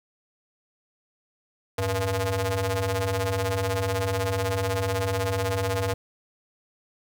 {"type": "ring-modulated tone", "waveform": "sawtooth", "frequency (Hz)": 190, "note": "F#3", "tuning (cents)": 46, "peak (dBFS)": -17, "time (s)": [1.78, 5.94], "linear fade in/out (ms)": 5, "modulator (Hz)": 293, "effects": ["9-bit"]}